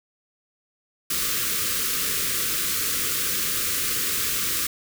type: band-stop noise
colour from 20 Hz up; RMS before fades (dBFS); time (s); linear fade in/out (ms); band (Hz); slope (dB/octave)
white; -25; 1.1-4.67; 5; 530 to 1100; 96
effects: none